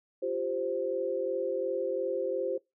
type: chord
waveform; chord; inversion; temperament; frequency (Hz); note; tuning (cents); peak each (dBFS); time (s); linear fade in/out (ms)
sine; F suspended second; none; equal; 349.2 / 392 / 523.3; F4 / G4 / C5; 0 / 0 / 0; -36 / -34 / -31; 0.22-2.58; 10
effects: noise-tail reverb RT60 0.2 s tail -22 dB re dry